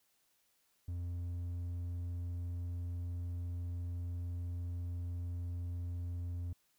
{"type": "tone with hard clipping", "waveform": "sine", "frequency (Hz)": 87.4, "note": "F2", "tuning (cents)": 2, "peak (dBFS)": -38, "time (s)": [0.88, 6.53], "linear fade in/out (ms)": 5, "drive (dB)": 3, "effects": ["white hiss -75 dBFS RMS until 6.78 s"]}